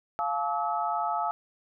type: tone cluster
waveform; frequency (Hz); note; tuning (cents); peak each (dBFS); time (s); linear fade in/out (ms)
sine; 697 / 860 / 1150 / 1287; F5 / A5 / D6 / E6; -4 / -40 / -37 / -42; -31 / -30 / -39 / -31; 0.19-1.31; 0
effects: none